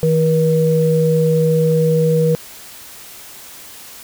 sine tone pair together, 160 / 479.5 Hz, D#3 / A#4, +49 / +49 cents, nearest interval octave + perfect fifth, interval 1900 cents, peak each -14 dBFS, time 0.03-2.35 s, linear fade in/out 0 ms, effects white hiss -37 dBFS RMS until 4.03 s

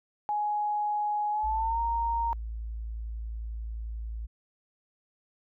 sine tone with pitch glide, 836 to 927.6 Hz, G#5 to A#5, +11 to -9 cents, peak -26 dBFS, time 0.29-2.33 s, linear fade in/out 0 ms, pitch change +180 cents, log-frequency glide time 1.31-1.8 s
sine tone, 55.6 Hz, A1, 19 cents sharp, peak -33 dBFS, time 1.43-4.27 s, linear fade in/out 20 ms
effects none

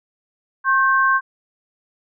sine tone pair together, 1076.8 / 1559 Hz, C6 / G6, +49 / -10 cents, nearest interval tritone, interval 641 cents, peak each -16 dBFS, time 0.64-1.21 s, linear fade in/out 50 ms, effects none

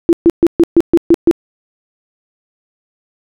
sine tone bursts, 337.2 Hz, E4, 39 cents sharp, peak -3 dBFS, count 8, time 0.09-1.312 s, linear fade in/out 0 ms, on 39 ms, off 130 ms, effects none

